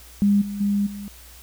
sine tone with level steps, 202.5 Hz, G#3, 43 cents flat, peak -14 / -27 / -18 / -31 dBFS, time 0.22-1.08 s, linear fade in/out 0 ms, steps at 0.41 / 0.6 / 0.86 s, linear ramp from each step 10 ms, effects added 60 Hz sine -46 dBFS peak until 1.42 s + white hiss -47 dBFS RMS until 1.42 s

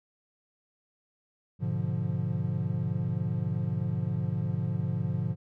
triangle chord, G# diminished seventh, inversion none, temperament equal, 103.83 / 123.47 / 146.83 / 174.61 Hz, G#2 / B2 / D3 / F3, 0 / 0 / 0 / 0 cents, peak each -31 dBFS, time 1.59-5.36 s, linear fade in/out 50 ms, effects none

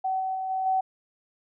sine tone with level steps, 758 Hz, F#5, 42 cents sharp, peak -24 / -26 / -28 / -25 / -21 dBFS, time 0.04-0.81 s, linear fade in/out 10 ms, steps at 0.19 / 0.34 / 0.49 / 0.65 s, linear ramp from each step 20 ms, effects none

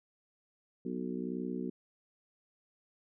harmonic tone with a mistuned harmonic, 61.74 Hz, B1, in tune, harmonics 3 / 4 / 5 / 6 / 7, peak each -40 / -38 / -43 / -41 / -47 dBFS, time 0.85-1.7 s, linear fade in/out 5 ms, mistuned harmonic 7, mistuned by +52 cents, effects none

